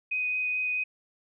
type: tone with vibrato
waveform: sine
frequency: 2500 Hz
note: D#7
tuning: 8 cents sharp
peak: -26 dBFS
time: 0.11-0.84 s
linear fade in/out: 10 ms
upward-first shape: triangle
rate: 4.6 Hz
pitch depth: 9 cents each way
effects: none